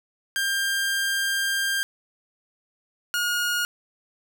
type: tone pair in turn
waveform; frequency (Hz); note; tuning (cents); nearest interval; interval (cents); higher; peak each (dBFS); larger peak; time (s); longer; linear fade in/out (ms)
sawtooth; 1595 / 1433.5; G6 / F6; +30 / +45; major second; 185; first; -19; neither; 0.36-1.83 / 3.14-3.65; first; 0
effects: none